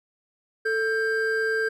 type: tone pair together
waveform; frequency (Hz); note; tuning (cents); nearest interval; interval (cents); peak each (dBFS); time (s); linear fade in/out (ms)
triangle; 442.4 / 1587; A4 / G6; +9 / +21; octave + minor seventh; 2212; -23 / -23; 0.65-1.69; 10
effects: none